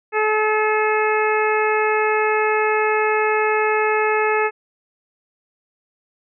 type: harmonic tone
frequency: 430 Hz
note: A4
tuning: 40 cents flat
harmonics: 1 / 2 / 3 / 4 / 5 / 6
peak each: -19 / -22 / -24 / -25 / -26 / -27 dBFS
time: 0.12-4.51 s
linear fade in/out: 50 ms
effects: none